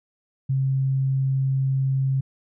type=tone; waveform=sine; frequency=134.1 Hz; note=C3; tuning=43 cents sharp; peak=-19 dBFS; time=0.49-2.21 s; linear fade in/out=10 ms; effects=none